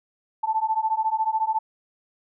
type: beating tone pair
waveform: sine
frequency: 873 / 887 Hz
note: A5 / A5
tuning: -14 / +14 cents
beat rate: 14 Hz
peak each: -24 dBFS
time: 0.43-1.59 s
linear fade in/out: 10 ms
effects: none